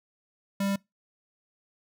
square tone, 197.7 Hz, G3, 15 cents sharp, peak -26 dBFS, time 0.6-0.76 s, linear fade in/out 5 ms, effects noise-tail reverb RT60 0.2 s tail -24 dB re dry

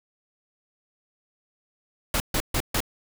pink noise bursts, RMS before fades -24 dBFS, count 4, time 2.14-2.804 s, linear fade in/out 2 ms, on 61 ms, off 140 ms, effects none

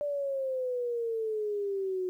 sine exponential sweep, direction down, 587.3 to 363.4 Hz, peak -29 dBFS, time 0.01-2.09 s, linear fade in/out 0 ms, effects 11-bit

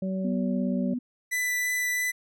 harmonic tone, 189.4 Hz, F#3, 41 cents sharp, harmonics 1 / 2 / 3, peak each -27 / -41 / -35 dBFS, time 0.02-0.94 s, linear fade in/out 5 ms
sine tone, 246.9 Hz, B3, in tune, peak -27 dBFS, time 0.24-0.99 s, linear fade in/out 10 ms
45% pulse tone with vibrato, 1988 Hz, B6, 11 cents sharp, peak -25 dBFS, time 1.31-2.12 s, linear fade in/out 20 ms, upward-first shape triangle, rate 3 Hz, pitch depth 9 cents each way
effects none

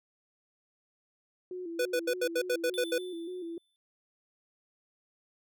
sine tone with vibrato, 349.2 Hz, F4, in tune, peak -36 dBFS, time 1.51-3.58 s, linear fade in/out 2 ms, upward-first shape square, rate 3.4 Hz, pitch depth 73 cents each way
square tone bursts, 493.9 Hz, B4, in tune, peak -27 dBFS, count 9, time 1.79-2.982 s, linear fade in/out 5 ms, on 64 ms, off 77 ms
square tone with exponential decay, 3520 Hz, A7, in tune, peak -37 dBFS, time 2.74-3.76 s, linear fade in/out 0 ms, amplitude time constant 220 ms
effects none

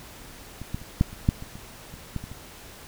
clicks, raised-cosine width 5 ms, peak -24 / -16 / -29 / -6 / -29 / -6 / -25 / -29 / -29 / -17 / -24 / -27 dBFS, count 12, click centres 0.616 / 0.745 / 0.816 / 1.011 / 1.13 / 1.289 / 1.424 / 1.555 / 1.94 / 2.163 / 2.24 / 2.316 s, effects pink hiss -45 dBFS RMS until 2.87 s

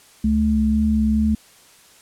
sine tone pair together, 71.51 / 216.9 Hz, D2 / A3, -46 / -25 cents, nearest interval octave + perfect fifth, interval 1921 cents, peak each -21 / -16 dBFS, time 0.24-1.35 s, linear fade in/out 5 ms, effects white hiss -50 dBFS RMS until 2.01 s + low-pass 11000 Hz 12 dB/octave

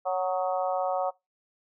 harmonic tone with a mistuned harmonic, 185 Hz, F#3, in tune, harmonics 3 / 4 / 5 / 6 / 7, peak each -29 / -28 / -36 / -37 / -38 dBFS, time 0.05-1.11 s, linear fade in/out 20 ms, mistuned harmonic 7, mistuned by -42 cents, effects noise-tail reverb RT60 0.2 s tail -22 dB re dry

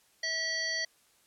harmonic tone, 647 Hz, E5, 32 cents flat, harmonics 1 / 3 / 5 / 7 / 9, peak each -43 / -33 / -44 / -34 / -40 dBFS, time 0.23-0.85 s, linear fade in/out 5 ms, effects white hiss -66 dBFS RMS until 1.26 s + low-pass 12000 Hz 12 dB/octave

